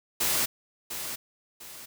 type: noise with echo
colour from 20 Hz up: white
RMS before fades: -26 dBFS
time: 0.2-0.46 s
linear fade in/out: 10 ms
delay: 700 ms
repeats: 2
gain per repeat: -9 dB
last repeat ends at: 1.86 s
effects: none